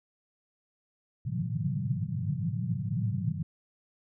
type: band-pass noise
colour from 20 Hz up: pink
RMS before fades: -31 dBFS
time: 1.25-3.43 s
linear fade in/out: 5 ms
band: 100 to 190 Hz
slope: 96 dB/octave
effects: none